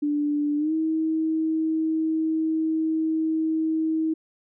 sine tone with pitch glide, 293.7 to 318.4 Hz, D4 to D#4, 0 to +40 cents, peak -21 dBFS, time 0.02-4.14 s, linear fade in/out 10 ms, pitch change +140 cents, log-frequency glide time 0.57-0.73 s, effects none

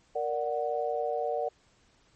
sine chord, Bb augmented, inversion none, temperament equal, 466.2 / 587.3 / 740 Hz, Bb4 / D5 / F#5, 0 / 0 / 0 cents, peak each -32 dBFS, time 0.15-1.49 s, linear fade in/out 10 ms, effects pink hiss -65 dBFS RMS until 2.15 s + MP3 32 kbps

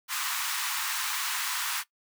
pink high-pass noise, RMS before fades -31 dBFS, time 0.08-1.84 s, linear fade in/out 50 ms, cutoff 940 Hz, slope 48 dB/octave, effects noise-tail reverb RT60 0.1 s tail -18 dB re dry

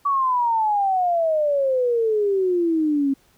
sine exponential sweep, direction down, 1144 to 269.3 Hz, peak -17 dBFS, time 0.05-3.14 s, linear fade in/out 10 ms, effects pink hiss -59 dBFS RMS until 3.37 s

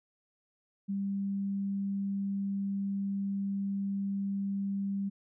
sine tone, 197.7 Hz, G3, 15 cents sharp, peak -30 dBFS, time 0.88-5.1 s, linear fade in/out 20 ms, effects none

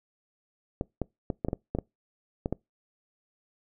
clicks, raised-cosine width 2 ms, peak -15 dBFS, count 10, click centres 0.811 / 1.017 / 1.302 / 1.448 / 1.485 / 1.531 / 1.75 / 1.787 / 2.459 / 2.526 s, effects noise-tail reverb RT60 0.2 s tail -25 dB re dry

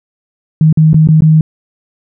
sine tone with dropouts, 157 Hz, D#3, 16 cents sharp, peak -3 dBFS, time 0.61-1.41 s, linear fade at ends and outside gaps 2 ms, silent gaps 0.727-0.773 / 0.932-0.943 / 1.074-1.087 / 1.207-1.221 s, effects none

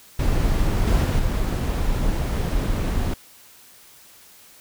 brown noise with level steps, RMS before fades -20 / -17 / -19 / -22 dBFS, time 0.19-3.14 s, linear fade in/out 5 ms, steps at 0.86 / 1.03 / 1.18 s, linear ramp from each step 20 ms, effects white hiss -49 dBFS RMS until 4.6 s

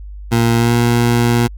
20% pulse tone with pitch glide, 116.54 to 118.99 Hz, A#2 to A#2, 0 to +36 cents, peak -6 dBFS, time 0.31-1.48 s, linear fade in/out 20 ms, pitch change +36 cents, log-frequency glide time 0.57-0.73 s, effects added 50 Hz sine -28 dBFS peak until 1.57 s

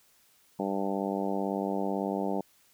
harmonic tone, 98 Hz, G2, in tune, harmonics 2 / 3 / 4 / 5 / 6 / 7 / 8 / 9, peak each -33 / -35 / -36 / -37 / -38 / -38 / -39 / -40 dBFS, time 0.59-2.41 s, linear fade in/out 5 ms, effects white hiss -64 dBFS RMS until 2.73 s

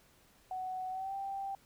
sine tone with pitch glide, 745 to 784.8 Hz, F#5 to G5, +12 to +2 cents, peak -36 dBFS, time 0.51-1.55 s, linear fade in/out 2 ms, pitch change +90 cents, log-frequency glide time 0.9-1.14 s, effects pink hiss -65 dBFS RMS until 1.65 s

